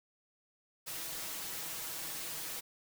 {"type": "noise with comb filter", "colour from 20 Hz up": "white", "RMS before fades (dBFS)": -41, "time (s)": [0.86, 2.61], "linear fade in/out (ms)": 20, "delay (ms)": 6.2, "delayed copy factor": 0.8, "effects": []}